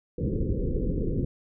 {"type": "low-pass noise", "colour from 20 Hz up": "pink", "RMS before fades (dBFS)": -27, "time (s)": [0.18, 1.25], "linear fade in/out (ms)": 5, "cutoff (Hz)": 510, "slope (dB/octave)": 96, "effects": []}